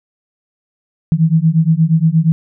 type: beating tone pair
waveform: sine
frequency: 157.4 / 165.9 Hz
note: D#3 / E3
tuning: +20 / +11 cents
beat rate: 8.5 Hz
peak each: -12 dBFS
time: 1.12-2.32 s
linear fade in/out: 0 ms
effects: none